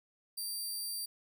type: tone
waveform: 15% pulse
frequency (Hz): 4699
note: D8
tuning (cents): 0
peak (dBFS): -30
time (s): 0.37-1.06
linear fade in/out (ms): 10
effects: none